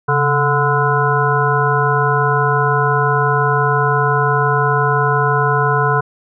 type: harmonic tone with a mistuned harmonic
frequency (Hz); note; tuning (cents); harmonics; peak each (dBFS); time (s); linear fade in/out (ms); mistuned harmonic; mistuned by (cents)
145.7; D3; -13; 1 / 3 / 5 / 7 / 9 / 10; -17 / -19 / -22 / -17 / -22 / -20; 0.08-6.01; 10; 1; -120
effects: none